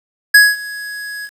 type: tone with ADSR envelope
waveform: square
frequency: 1671 Hz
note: G#6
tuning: 10 cents sharp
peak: -3 dBFS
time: 0.34-1.3 s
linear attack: 8 ms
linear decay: 210 ms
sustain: -22 dB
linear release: 59 ms
effects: resampled to 32000 Hz + 7-bit